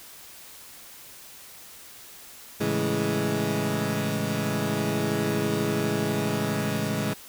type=chord; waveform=20% pulse; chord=A major seventh; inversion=none; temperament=equal; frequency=110 / 138.59 / 164.81 / 207.7 Hz; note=A2 / C#3 / E3 / G#3; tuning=0 / 0 / 0 / 0 cents; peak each=-27 / -26 / -26 / -23 dBFS; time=2.6-7.14 s; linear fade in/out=10 ms; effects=white hiss -46 dBFS RMS until 7.28 s